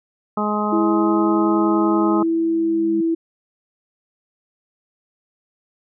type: harmonic tone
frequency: 210 Hz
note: G#3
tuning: 19 cents sharp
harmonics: 1 / 2 / 3 / 4 / 5 / 6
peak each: -22 / -27 / -28 / -26 / -27 / -25 dBFS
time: 0.37-2.23 s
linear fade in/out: 5 ms
type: tone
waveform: sine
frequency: 329.4 Hz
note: E4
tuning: 1 cent flat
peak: -16 dBFS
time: 0.72-3.15 s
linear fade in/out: 10 ms
type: tone with exponential growth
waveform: sine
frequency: 208.4 Hz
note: G#3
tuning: 6 cents sharp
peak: -24 dBFS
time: 1.58-3.01 s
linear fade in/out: 5 ms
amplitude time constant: 310 ms
effects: none